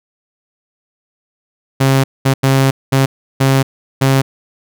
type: tone bursts at uneven times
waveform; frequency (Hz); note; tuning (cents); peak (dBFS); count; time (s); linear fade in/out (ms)
sawtooth; 134.7; C#3; -49; -5; 6; 1.8-2.04 / 2.25-2.34 / 2.43-2.71 / 2.92-3.06 / 3.4-3.63 / 4.01-4.22; 10
effects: none